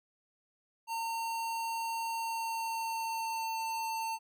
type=tone with pitch glide; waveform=square; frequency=912 to 899.4 Hz; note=A#5 to A5; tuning=-38 to +38 cents; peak=-34 dBFS; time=0.87-4.19 s; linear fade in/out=50 ms; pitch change=-24 cents; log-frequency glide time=2.14-3.58 s; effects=none